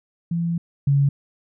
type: tone pair in turn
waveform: sine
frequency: 169.2 / 140.26 Hz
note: E3 / C#3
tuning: +45 / +21 cents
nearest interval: minor third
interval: 324 cents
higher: first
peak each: -20 / -14 dBFS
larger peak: second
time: 0.31-0.58 / 0.87-1.09 s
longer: first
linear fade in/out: 5 ms
effects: none